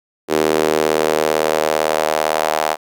sawtooth tone with high-pass filter sweep, 77.78 Hz, D#2, in tune, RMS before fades -17 dBFS, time 0.28-2.77 s, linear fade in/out 50 ms, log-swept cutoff 380 to 710 Hz, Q 2.5, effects none

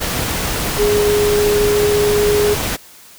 sine tone in noise, 415.3 Hz, G#4, in tune, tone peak -12 dBFS, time 0.78-2.55 s, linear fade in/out 20 ms, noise pink, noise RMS -20 dBFS, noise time 0-2.77 s, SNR +5 dB, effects white hiss -42 dBFS RMS until 3.18 s

